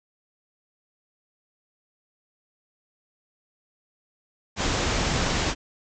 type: low-pass noise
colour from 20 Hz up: pink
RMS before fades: -25 dBFS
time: 4.56-5.55 s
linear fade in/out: 50 ms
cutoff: 7500 Hz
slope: 96 dB/octave
effects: none